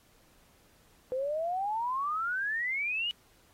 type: exponential sweep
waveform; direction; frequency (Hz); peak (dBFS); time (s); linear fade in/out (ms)
sine; up; 501 to 2966; -29; 1.12-3.11; 0
effects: pink hiss -64 dBFS RMS until 3.53 s + AAC 48 kbps